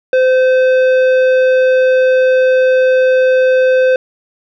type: tone with tanh clipping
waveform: sine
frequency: 515 Hz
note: C5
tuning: 28 cents flat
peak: -9 dBFS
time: 0.13-3.96 s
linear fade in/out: 2 ms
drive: 11 dB
effects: none